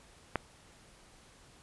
click, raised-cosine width 0.5 ms, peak -14 dBFS, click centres 0.357 s, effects pink hiss -59 dBFS RMS until 1.62 s + resampled to 24000 Hz

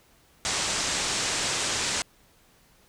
white low-pass noise, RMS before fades -28 dBFS, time 0.45-2.02 s, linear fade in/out 0 ms, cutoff 8300 Hz, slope 48 dB/octave, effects pink hiss -60 dBFS RMS until 2.88 s

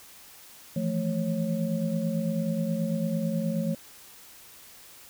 sine tone cluster, 162 / 171.2 / 219.3 / 547 Hz, E3 / F3 / A3 / C#5, -30 / -34 / -6 / -23 cents, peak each -35 / -29 / -29 / -34 dBFS, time 0.76-3.75 s, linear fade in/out 5 ms, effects white hiss -50 dBFS RMS until 5.09 s

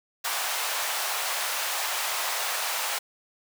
pink high-pass noise, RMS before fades -29 dBFS, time 0.24-2.99 s, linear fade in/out 10 ms, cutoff 690 Hz, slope 24 dB/octave, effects none

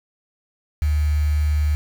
sine tone with quantisation, 74.8 Hz, D2, 32 cents sharp, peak -16 dBFS, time 0.82-1.75 s, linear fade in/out 0 ms, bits 6, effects none

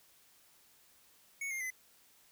square tone with pitch steps, 2217 / 2121 / 2028 Hz, C#7 / C7 / B6, 0 / +23 / +45 cents, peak -37 dBFS, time 1.41-1.704 s, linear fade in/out 5 ms, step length 98 ms, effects white hiss -65 dBFS RMS until 2.31 s

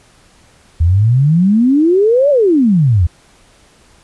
sine exponential two-way sweep, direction up then down, 78.4 to 596 to 78.4 Hz, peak -7 dBFS, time 0.8-3.07 s, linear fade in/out 10 ms, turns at 2.3 s, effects pink hiss -48 dBFS RMS until 4.03 s + resampled to 24000 Hz

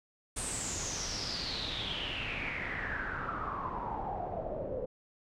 pink noise with low-pass filter sweep, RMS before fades -37 dBFS, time 0.36-4.86 s, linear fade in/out 10 ms, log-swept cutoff 9000 to 490 Hz, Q 8.1, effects none

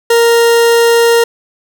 40% pulse tone, 466.2 Hz, A#4, in tune, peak -5 dBFS, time 0.1-1.24 s, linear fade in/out 5 ms, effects none

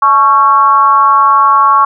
sine tone with frequency modulation, 1108.7 Hz, C#6, in tune, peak -4 dBFS, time 0.02-1.85 s, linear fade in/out 5 ms, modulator 247 Hz, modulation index 0.66, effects none

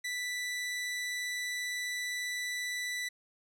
sawtooth tone, 1977 Hz, B6, 1 cent sharp, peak -30 dBFS, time 0.04-3.09 s, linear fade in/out 10 ms, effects low-pass 11000 Hz 12 dB/octave

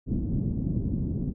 white low-pass noise, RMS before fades -28 dBFS, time 0.06-1.34 s, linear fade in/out 50 ms, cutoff 250 Hz, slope 24 dB/octave, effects none

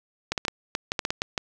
clicks, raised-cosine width 0.2 ms, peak -8 dBFS, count 11, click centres 0.32 / 0.378 / 0.451 / 0.482 / 0.751 / 0.919 / 0.992 / 1.051 / 1.105 / 1.219 / 1.378 s, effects none

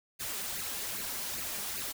white noise with flanger, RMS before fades -37 dBFS, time 0.19-1.93 s, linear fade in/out 20 ms, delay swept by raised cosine 0.43 to 5.13 ms, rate 2.5 Hz, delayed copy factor +0.65, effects none

